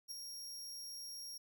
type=tone with ADSR envelope; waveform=sawtooth; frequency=5588 Hz; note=F8; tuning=in tune; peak=-38 dBFS; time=0.08-1.38 s; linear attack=33 ms; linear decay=6 ms; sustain=-5 dB; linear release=10 ms; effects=none